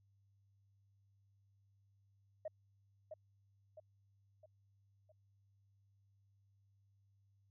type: tone with echo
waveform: sine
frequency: 623 Hz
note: D#5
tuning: 2 cents sharp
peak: -39 dBFS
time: 2.45-2.48 s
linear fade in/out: 5 ms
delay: 660 ms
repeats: 4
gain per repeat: -6 dB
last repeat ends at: 5.12 s
effects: tanh soft clip ceiling -36 dBFS + added 99 Hz sine -70 dBFS peak until 7.5 s